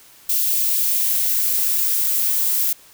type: noise with high-pass filter sweep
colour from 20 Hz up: violet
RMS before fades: -19 dBFS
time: 0.29-2.73 s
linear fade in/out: 5 ms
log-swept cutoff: 2800 to 760 Hz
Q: 1.2
effects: white hiss -48 dBFS RMS until 2.93 s